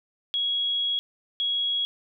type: tone pair in turn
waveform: sine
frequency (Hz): 3322 / 3322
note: G#7 / G#7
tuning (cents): 0 / 0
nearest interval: unison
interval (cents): 0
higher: neither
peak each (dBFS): -23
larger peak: neither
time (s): 0.34-0.99 / 1.4-1.85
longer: first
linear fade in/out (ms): 0
effects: none

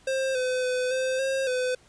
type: tone with pitch steps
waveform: square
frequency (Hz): 530 / 508 / 504 / 519 / 535 / 505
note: C5 / B4 / B4 / C5 / C5 / B4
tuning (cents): +22 / +49 / +35 / -14 / +38 / +39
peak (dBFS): -25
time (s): 0.07-1.75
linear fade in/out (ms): 5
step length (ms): 280
effects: pink hiss -58 dBFS RMS until 1.88 s + resampled to 22050 Hz

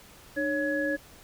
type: tone cluster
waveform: sine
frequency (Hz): 300 / 555 / 1684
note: D4 / C#5 / G#6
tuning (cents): +37 / +2 / +24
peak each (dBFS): -30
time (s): 0.36-0.97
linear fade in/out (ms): 20
effects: pink hiss -52 dBFS RMS until 1.23 s

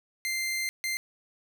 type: tone bursts at uneven times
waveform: sawtooth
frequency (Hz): 2088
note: C7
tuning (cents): -4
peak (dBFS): -25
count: 2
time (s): 0.25-0.69 / 0.84-0.97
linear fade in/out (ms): 0
effects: none

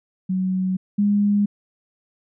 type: tone pair in turn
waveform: sine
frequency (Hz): 186.6 / 204.5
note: F#3 / G#3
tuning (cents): +15 / -26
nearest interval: major second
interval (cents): 159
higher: second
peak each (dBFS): -19 / -15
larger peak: second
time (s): 0.29-0.77 / 0.98-1.46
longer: neither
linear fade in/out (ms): 10
effects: none

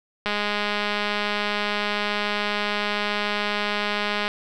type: click train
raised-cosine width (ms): 0.3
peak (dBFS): -9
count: 833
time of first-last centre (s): 0.26-4.279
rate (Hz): 207
effects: none

